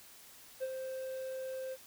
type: tone with ADSR envelope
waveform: triangle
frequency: 523.3 Hz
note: C5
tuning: in tune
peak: -30 dBFS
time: 0.6-1.77 s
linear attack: 31 ms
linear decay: 38 ms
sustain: -6 dB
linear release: 43 ms
effects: white hiss -56 dBFS RMS until 1.86 s

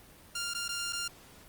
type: tone with dropouts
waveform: 10% pulse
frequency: 1396.9 Hz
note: F6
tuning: in tune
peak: -25 dBFS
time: 0.35-1.08 s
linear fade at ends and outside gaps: 5 ms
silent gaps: 0.537-0.547 / 0.681-0.689 / 0.926-0.93 s
effects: pink hiss -55 dBFS RMS until 1.48 s + Opus 32 kbps

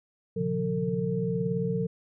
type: tone cluster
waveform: sine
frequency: 121 / 140.1 / 157.3 / 178.1 / 451.9 Hz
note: B2 / C#3 / D#3 / F3 / A4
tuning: -35 / +19 / +19 / +34 / +46 cents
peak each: -36 / -34 / -38 / -29 / -30 dBFS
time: 0.36-1.87 s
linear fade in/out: 10 ms
effects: none

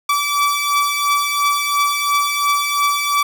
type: beating tone pair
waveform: sawtooth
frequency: 1153 / 1155.9 Hz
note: D6 / D6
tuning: -32 / -28 cents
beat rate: 2.9 Hz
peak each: -17 / -13 dBFS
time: 0.09-3.23 s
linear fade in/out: 5 ms
effects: none

